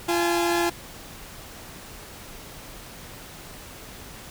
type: tone cluster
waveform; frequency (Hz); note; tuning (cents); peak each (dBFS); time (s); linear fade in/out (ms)
sawtooth; 343.8 / 824 / 858; F4 / G#5 / A5; -27 / -14 / -44; -18 / -26 / -27; 0.08-0.7; 10
effects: pink hiss -42 dBFS RMS until 4.3 s